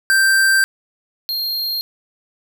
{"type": "tone pair in turn", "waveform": "square", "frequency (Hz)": [1568, 4215], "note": ["G6", "C8"], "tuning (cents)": [0, 12], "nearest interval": "octave + perfect fourth", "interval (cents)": 1712, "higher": "second", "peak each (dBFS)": [-12, -20], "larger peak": "first", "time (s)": [[0.1, 0.64], [1.29, 1.81]], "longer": "first", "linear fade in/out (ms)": 0, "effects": []}